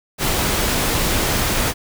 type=noise; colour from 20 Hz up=pink; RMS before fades=-19 dBFS; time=0.18-1.74 s; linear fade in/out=50 ms; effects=none